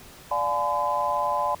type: chord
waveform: sine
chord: D diminished seventh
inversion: none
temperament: just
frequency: 587.3 / 704.8 / 845.8 / 1014.9 Hz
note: D5 / F5 / Ab5 / Cb6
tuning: 0 / +16 / +31 / +47 cents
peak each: -29 / -31 / -28 / -25 dBFS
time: 0.31-1.55 s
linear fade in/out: 5 ms
effects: pink hiss -47 dBFS RMS until 1.6 s